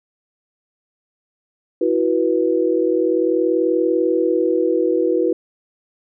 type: chord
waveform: sine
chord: E suspended second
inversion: none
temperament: equal with one note detuned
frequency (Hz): 329.6 / 370 / 487.6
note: E4 / F#4 / B4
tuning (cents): 0 / 0 / -22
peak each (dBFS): -19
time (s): 1.81-5.33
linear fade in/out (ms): 5
effects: none